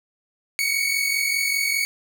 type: tone pair together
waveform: sawtooth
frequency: 2206 / 2251 Hz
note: C#7 / C#7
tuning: -9 / +26 cents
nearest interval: unison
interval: 35 cents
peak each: -20 dBFS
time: 0.59-1.85 s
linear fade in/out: 0 ms
effects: none